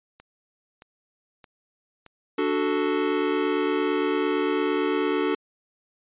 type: click train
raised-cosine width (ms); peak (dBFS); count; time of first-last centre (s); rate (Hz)
0.3; -30; 5; 0.2-2.684; 1.61
type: chord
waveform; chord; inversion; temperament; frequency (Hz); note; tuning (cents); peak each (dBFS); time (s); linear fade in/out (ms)
square; D major; none; equal with one note detuned; 293.7 / 371.1 / 440; D4 / F#4 / A4; 0 / +5 / 0; -27; 2.38-5.35; 5
effects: resampled to 8000 Hz